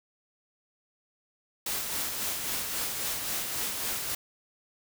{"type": "noise with tremolo", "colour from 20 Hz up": "white", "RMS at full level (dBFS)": -31, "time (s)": [1.66, 4.15], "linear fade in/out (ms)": 5, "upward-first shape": "sine", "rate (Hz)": 3.7, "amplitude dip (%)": 35, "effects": []}